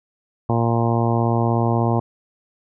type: harmonic tone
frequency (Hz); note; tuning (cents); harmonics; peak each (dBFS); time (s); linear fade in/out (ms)
116.54; A#2; 0; 1 / 2 / 3 / 4 / 5 / 6 / 7 / 8 / 9; -19 / -23 / -25 / -28 / -29 / -27 / -28 / -29 / -31; 0.49-2; 5
effects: none